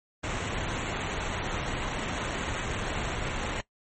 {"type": "noise with sample-and-hold", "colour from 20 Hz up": "pink", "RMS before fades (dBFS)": -32, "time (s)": [0.23, 3.61], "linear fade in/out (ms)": 10, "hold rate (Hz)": 4900, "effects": ["noise-tail reverb RT60 0.1 s tail -18 dB re dry", "MP3 32 kbps"]}